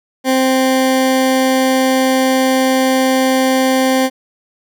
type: tone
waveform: 20% pulse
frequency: 261.6 Hz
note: C4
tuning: in tune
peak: -6 dBFS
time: 0.24-4.1 s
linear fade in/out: 50 ms
effects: none